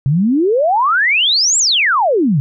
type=exponential two-way sweep; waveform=sine; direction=up then down; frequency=128.9 to 7810 to 128.9 Hz; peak=-10 dBFS; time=0.06-2.4 s; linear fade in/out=0 ms; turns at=1.58 s; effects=none